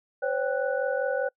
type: tone cluster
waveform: sine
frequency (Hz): 513 / 558 / 781 / 1480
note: C5 / C#5 / G5 / F#6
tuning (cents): -34 / +11 / -7 / 0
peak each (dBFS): -28 / -28 / -35 / -33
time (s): 0.22-1.29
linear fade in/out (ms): 10
effects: noise-tail reverb RT60 0.1 s tail -25 dB re dry